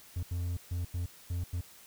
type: tone bursts at uneven times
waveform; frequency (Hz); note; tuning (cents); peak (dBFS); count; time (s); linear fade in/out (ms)
triangle; 87.5; F2; +4; -29; 6; 0.16-0.23 / 0.31-0.57 / 0.71-0.85 / 0.94-1.06 / 1.3-1.44 / 1.53-1.61; 5
effects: white hiss -55 dBFS RMS until 1.86 s